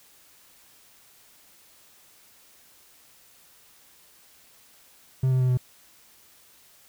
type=tone with pitch steps; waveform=triangle; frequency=130.81 / 129.16 / 127.53 / 125.92 Hz; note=C3 / C3 / C3 / B2; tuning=0 / -22 / -44 / +34 cents; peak=-17 dBFS; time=5.23-5.574 s; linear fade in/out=5 ms; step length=86 ms; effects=white hiss -56 dBFS RMS until 6.88 s